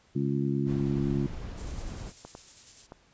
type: harmonic tone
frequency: 69.5 Hz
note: C#2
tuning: 5 cents sharp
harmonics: 2 / 3 / 4 / 5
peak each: -29 / -31 / -32 / -33 dBFS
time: 0.15-1.27 s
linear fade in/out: 10 ms
type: noise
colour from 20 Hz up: brown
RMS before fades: -38 dBFS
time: 0.65-2.13 s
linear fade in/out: 50 ms
type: noise with tremolo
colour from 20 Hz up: violet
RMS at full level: -41 dBFS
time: 1.57-2.87 s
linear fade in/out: 10 ms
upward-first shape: square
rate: 10 Hz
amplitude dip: 30%
type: clicks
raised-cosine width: 1 ms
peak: -28 dBFS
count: 3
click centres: 2.25 / 2.351 / 2.921 s
effects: pink hiss -63 dBFS RMS until 3.13 s + resampled to 16000 Hz